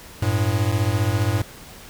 square beating tone pair, 97 / 112 Hz, G2 / A2, -18 / +31 cents, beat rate 15 Hz, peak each -22 dBFS, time 0.22-1.42 s, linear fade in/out 5 ms, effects pink hiss -42 dBFS RMS until 1.89 s

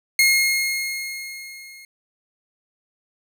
sawtooth tone with level ramp, 2150 Hz, C7, 47 cents sharp, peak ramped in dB -9 to -38 dBFS, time 0.19-1.85 s, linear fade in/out 2 ms, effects none

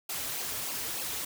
white noise with flanger, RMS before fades -35 dBFS, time 0.09-1.25 s, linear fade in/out 5 ms, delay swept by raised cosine 0.53 to 5.73 ms, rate 3.3 Hz, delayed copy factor -0.8, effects none

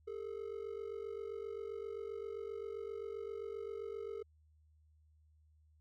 triangle ring-modulated tone, 428.6 Hz, A4, 45 cents flat, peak -36 dBFS, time 0.07-4.23 s, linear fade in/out 10 ms, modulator 23.8 Hz, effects added 77 Hz sine -65 dBFS peak until 5.8 s

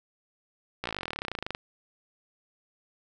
slowing click train, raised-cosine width 0.3 ms, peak -16 dBFS, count 27, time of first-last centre 0.84-1.549 s, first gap 16 ms, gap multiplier 1.04, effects none

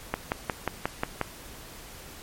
click train, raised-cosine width 0.5 ms, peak -10 dBFS, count 7, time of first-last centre 0.14-1.213 s, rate 5.59 Hz, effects pink hiss -45 dBFS RMS until 2.22 s + MP3 64 kbps

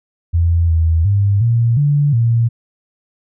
sine tone with pitch steps, 84.5 / 81.6 / 100.4 / 116.8 / 144.9 / 116.4 Hz, E2 / E2 / G2 / A#2 / D3 / A#2, +43 / -17 / +42 / +4 / -23 / -2 cents, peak -10 dBFS, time 0.33-2.49 s, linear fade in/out 20 ms, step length 360 ms, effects none

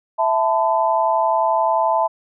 sine chord, E suspended fourth, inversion none, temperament equal with one note detuned, 659.3 / 880 / 1011.4 Hz, E5 / A5 / B5, 0 / 0 / +41 cents, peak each -19 / -18 / -21 dBFS, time 0.18-2.08 s, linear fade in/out 20 ms, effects none

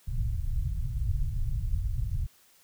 pink low-pass noise, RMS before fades -29 dBFS, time 0.07-2.27 s, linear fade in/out 10 ms, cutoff 130 Hz, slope 48 dB/octave, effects white hiss -61 dBFS RMS until 2.63 s

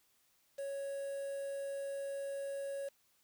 triangle tone with quantisation, 554.4 Hz, C#5, in tune, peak -36 dBFS, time 0.58-2.89 s, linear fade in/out 10 ms, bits 9, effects white hiss -73 dBFS RMS until 3.23 s

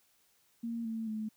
sine tone with pitch steps, 231.8 / 224.2 / 216.8 Hz, A#3 / A3 / A3, -10 / +33 / -25 cents, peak -34 dBFS, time 0.63-1.29 s, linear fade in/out 10 ms, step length 220 ms, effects white hiss -70 dBFS RMS until 1.36 s

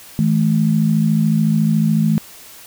sine tone pair together, 161.1 / 215 Hz, E3 / A3, -39 / -40 cents, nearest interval perfect fourth, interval 499 cents, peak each -15 dBFS, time 0.19-2.18 s, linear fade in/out 0 ms, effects white hiss -40 dBFS RMS until 2.66 s

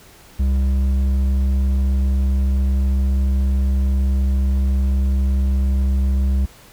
sine tone with hard clipping, 66.7 Hz, C2, 34 cents sharp, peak -16 dBFS, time 0.39-6.46 s, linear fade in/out 10 ms, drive 6 dB, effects pink hiss -46 dBFS RMS until 6.72 s

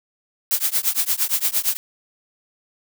blue noise with tremolo, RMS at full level -17 dBFS, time 0.51-1.77 s, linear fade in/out 0 ms, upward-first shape triangle, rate 8.7 Hz, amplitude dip 100%, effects none

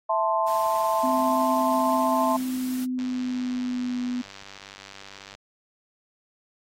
sine chord, A minor, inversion second, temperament equal, 659.3 / 880 / 1046.5 Hz, E5 / A5 / C6, 0 / 0 / 0 cents, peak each -25 dBFS, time 0.09-2.37 s, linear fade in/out 10 ms
white noise, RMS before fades -41 dBFS, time 0.46-2.86 s, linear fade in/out 20 ms
sine tone with pitch glide, 257.6 to 247.7 Hz, C4 to B3, -27 to +5 cents, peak -25 dBFS, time 1.03-4.22 s, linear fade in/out 10 ms, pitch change -68 cents, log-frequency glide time 2.26-4.04 s
click train, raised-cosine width 0.2 ms, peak -25 dBFS, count 233, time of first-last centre 2.99-5.35 s, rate 98.3 Hz
effects AAC 48 kbps

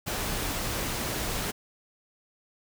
pink noise, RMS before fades -31 dBFS, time 0.06-1.52 s, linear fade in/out 20 ms, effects none

